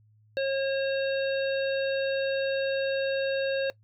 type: harmonic tone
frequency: 542 Hz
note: C#5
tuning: 39 cents flat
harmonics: 1 / 3 / 5 / 7 / 8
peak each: -25 / -35 / -39 / -42 / -43 dBFS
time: 0.37-3.7 s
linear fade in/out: 0 ms
effects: noise-tail reverb RT60 0.1 s tail -21 dB re dry + added 107 Hz sine -58 dBFS peak until 3.83 s